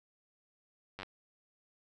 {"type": "slowing click train", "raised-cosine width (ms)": 0.3, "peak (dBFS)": -26, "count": 5, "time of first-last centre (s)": [0.99, 1.032], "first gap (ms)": 10, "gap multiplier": 1.03, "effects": []}